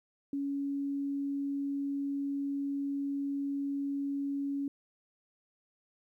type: tone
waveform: sine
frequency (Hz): 280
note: C#4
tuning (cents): +18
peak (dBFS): -31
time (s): 0.33-4.68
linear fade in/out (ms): 2
effects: 12-bit